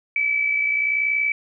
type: tone with amplitude modulation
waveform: sine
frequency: 2300 Hz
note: D7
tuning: 37 cents flat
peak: -16 dBFS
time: 0.16-1.32 s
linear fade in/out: 2 ms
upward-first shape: sine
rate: 60.8 Hz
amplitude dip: 50%
effects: none